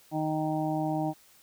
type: harmonic tone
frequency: 155.56 Hz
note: D#3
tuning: in tune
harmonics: 1 / 2 / 4 / 5 / 6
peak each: -33 / -30 / -35 / -33 / -41 dBFS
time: 0.11-1.14 s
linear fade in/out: 50 ms
effects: white hiss -59 dBFS RMS until 1.42 s